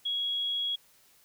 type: tone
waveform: sine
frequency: 3322 Hz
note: G#7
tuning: in tune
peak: -28 dBFS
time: 0.05-0.76 s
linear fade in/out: 10 ms
effects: white hiss -62 dBFS RMS until 1.24 s